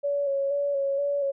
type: tone with vibrato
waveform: sine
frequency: 561 Hz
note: C#5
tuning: 21 cents sharp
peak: -23 dBFS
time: 0.03-1.32 s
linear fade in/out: 20 ms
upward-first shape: square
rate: 2.1 Hz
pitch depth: 26 cents each way
effects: none